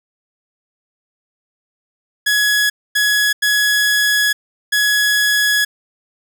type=tone bursts at uneven times; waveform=sawtooth; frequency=1682 Hz; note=G#6; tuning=22 cents sharp; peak=-9 dBFS; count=4; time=2.26-2.7 / 2.95-3.33 / 3.42-4.33 / 4.72-5.65 s; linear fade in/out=10 ms; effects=none